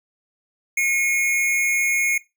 square tone pair together, 2171 / 2416 Hz, C#7 / D7, -37 / +48 cents, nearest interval major second, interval 185 cents, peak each -19 / -27 dBFS, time 0.77-2.18 s, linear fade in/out 5 ms, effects noise-tail reverb RT60 0.2 s tail -18 dB re dry

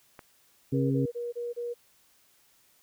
click, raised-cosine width 0.5 ms, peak -29 dBFS, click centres 0.192 s
harmonic tone, 135.4 Hz, C#3, 40 cents flat, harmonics 1 / 2 / 3, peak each -27 / -27 / -34 dBFS, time 0.72-1.06 s, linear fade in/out 10 ms
sine tone bursts, 477.6 Hz, A#4, 42 cents sharp, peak -31 dBFS, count 5, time 0.73-1.742 s, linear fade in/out 20 ms, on 180 ms, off 28 ms
effects white hiss -64 dBFS RMS until 2.82 s

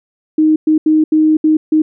sine tone bursts at uneven times, 311.1 Hz, D#4, in tune, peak -7 dBFS, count 6, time 0.38-0.56 / 0.67-0.78 / 0.86-1.04 / 1.12-1.37 / 1.44-1.57 / 1.72-1.82 s, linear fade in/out 5 ms, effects none

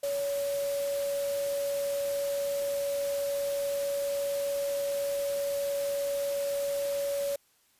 sine tone in noise, 564 Hz, C#5, 30 cents sharp, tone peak -28 dBFS, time 0.03-7.36 s, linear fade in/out 5 ms, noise white, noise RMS -41 dBFS, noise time 0.03-7.36 s, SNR +10 dB, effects white hiss -67 dBFS RMS until 7.79 s + resampled to 32000 Hz

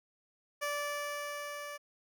15% pulse tone with level ramp, 582 Hz, D5, 16 cents flat, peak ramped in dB -26 to -35 dBFS, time 0.61-1.78 s, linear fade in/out 20 ms, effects none

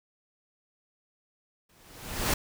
pink noise with exponential growth, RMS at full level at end -24 dBFS, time 1.69-2.34 s, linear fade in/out 5 ms, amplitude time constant 140 ms, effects none

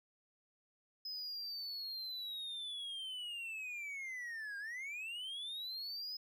triangle linear two-way sweep, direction down then up, 5090 to 1596 to 5090 Hz, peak -40 dBFS, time 1.05-6.17 s, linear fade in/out 5 ms, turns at 4.58 s, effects none

